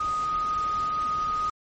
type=tone in noise; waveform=sine; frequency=1244.5 Hz; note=D#6; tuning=in tune; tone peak=-24 dBFS; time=0-1.5 s; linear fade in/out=5 ms; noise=pink; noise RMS=-41 dBFS; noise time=0-1.5 s; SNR=+14 dB; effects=MP3 32 kbps